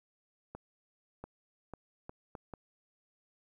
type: accelerating click train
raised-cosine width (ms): 1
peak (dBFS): -29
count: 6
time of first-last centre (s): 0.55-2.537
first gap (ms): 690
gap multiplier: 0.72
effects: 11-bit